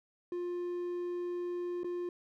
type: tone with dropouts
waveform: triangle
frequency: 352.6 Hz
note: F4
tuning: 17 cents sharp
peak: -32 dBFS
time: 0.32-2.09 s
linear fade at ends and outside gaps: 2 ms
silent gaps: 1.834-1.844 s
effects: none